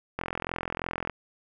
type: click train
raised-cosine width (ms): 0.5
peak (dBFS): -15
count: 40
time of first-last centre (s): 0.19-1.097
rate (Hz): 43
effects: none